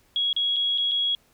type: tone with dropouts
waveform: sine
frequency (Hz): 3322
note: G#7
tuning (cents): 0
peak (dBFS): -21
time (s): 0.16-1.15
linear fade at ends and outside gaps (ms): 1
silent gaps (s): 0.329-0.364 / 0.561-0.565 / 0.777-0.782 / 0.913-0.917
effects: pink hiss -62 dBFS RMS until 1.33 s